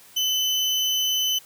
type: tone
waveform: 35% pulse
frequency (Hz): 3026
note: F#7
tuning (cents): +38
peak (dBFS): -19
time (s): 0.16-1.39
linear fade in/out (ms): 10
effects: white hiss -50 dBFS RMS until 1.45 s + high-pass 80 Hz 12 dB/octave